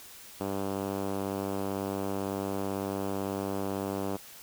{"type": "tone with band-pass filter", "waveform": "5% pulse", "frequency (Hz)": 98, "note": "G2", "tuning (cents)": 0, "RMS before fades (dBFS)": -33, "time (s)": [0.4, 4.17], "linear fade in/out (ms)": 10, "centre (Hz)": 270, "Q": 0.65, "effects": ["white hiss -49 dBFS RMS until 4.42 s"]}